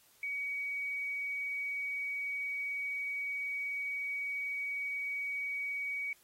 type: tone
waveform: sine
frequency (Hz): 2259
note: C#7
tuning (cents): +32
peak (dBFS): -34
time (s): 0.23-6.13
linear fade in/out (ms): 2
effects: white hiss -65 dBFS RMS until 6.23 s + AAC 48 kbps